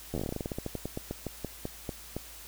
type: slowing click train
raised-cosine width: 2 ms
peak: -20 dBFS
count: 25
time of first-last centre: 0.14-2.166 s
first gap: 11 ms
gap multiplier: 1.15
effects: added 55 Hz sine -53 dBFS peak until 2.47 s + white hiss -48 dBFS RMS until 2.47 s